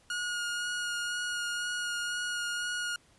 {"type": "tone with vibrato", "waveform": "sawtooth", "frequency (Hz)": 1437, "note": "F6", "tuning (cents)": 49, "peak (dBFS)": -28, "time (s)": [0.1, 2.96], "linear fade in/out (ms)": 2, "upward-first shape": "sine", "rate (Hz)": 2, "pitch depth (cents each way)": 13, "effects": ["pink hiss -63 dBFS RMS until 3.18 s", "resampled to 24000 Hz"]}